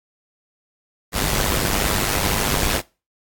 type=noise with amplitude modulation; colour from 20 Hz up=pink; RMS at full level=-17 dBFS; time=1.12-2.82 s; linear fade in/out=50 ms; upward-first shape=sine; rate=100 Hz; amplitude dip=85%; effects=noise-tail reverb RT60 0.3 s tail -22 dB re dry + AAC 64 kbps